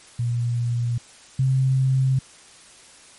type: tone pair in turn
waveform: sine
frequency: 119.4 / 131.97 Hz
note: A#2 / C3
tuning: +42 / +15 cents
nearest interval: major second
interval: 173 cents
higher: second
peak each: -20 / -16 dBFS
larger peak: second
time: 0.19-0.98 / 1.39-2.19 s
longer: second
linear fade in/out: 5 ms
effects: white hiss -48 dBFS RMS until 3.18 s + MP3 48 kbps